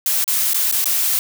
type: noise with dropouts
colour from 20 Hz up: blue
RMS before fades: -18 dBFS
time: 0.06-1.19 s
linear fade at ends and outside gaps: 1 ms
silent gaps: 0.242-0.278 / 0.534-0.544 / 0.714-0.724 / 0.843-0.857 s
effects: none